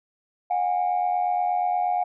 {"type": "tone pair together", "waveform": "sine", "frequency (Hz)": [722, 810.4], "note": ["F#5", "G#5"], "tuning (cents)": [-43, -43], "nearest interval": "major second", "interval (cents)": 200, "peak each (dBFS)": [-21, -25], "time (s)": [0.5, 2.04], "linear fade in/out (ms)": 10, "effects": ["tanh soft clip ceiling -16 dBFS"]}